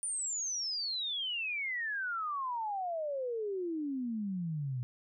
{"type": "exponential sweep", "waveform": "sine", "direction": "down", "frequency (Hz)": [9397, 120], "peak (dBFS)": -33, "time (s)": [0.03, 4.83], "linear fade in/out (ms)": 0, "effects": []}